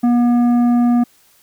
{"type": "tone with tanh clipping", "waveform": "sine", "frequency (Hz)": 240.7, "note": "B3", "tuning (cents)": -44, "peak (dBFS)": -12, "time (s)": [0.03, 1.04], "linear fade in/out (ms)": 10, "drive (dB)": 9, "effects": ["white hiss -53 dBFS RMS until 1.42 s"]}